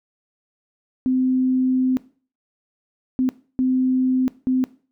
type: tone bursts at uneven times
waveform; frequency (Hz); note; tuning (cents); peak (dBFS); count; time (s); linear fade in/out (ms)
sine; 257.5; C4; -28; -16; 4; 1.06-1.97 / 3.19-3.29 / 3.59-4.28 / 4.47-4.64; 0
effects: noise-tail reverb RT60 0.4 s tail -18 dB re dry